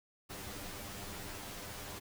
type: noise with comb filter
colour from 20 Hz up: pink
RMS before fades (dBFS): -45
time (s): 0.29-2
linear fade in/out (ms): 20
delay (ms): 10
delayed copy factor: +0.8
effects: none